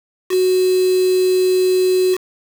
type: tone with quantisation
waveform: sine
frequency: 370 Hz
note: F#4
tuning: in tune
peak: -12 dBFS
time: 0.29-2.18 s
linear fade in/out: 50 ms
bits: 4
effects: none